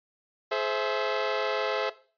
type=chord; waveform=sawtooth; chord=Ab augmented; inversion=none; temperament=equal with one note detuned; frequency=424 / 523.3 / 659.3 Hz; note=Ab4 / C5 / E5; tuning=+36 / 0 / 0 cents; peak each=-26 / -27 / -26 dBFS; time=0.51-1.9 s; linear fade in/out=10 ms; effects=noise-tail reverb RT60 0.4 s tail -17 dB re dry + resampled to 11025 Hz